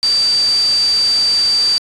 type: tone in noise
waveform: sine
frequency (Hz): 4653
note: D8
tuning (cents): -17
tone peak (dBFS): -11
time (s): 0.03-1.78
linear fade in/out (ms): 0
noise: white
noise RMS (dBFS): -25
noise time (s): 0.03-1.78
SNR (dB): +11
effects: resampled to 22050 Hz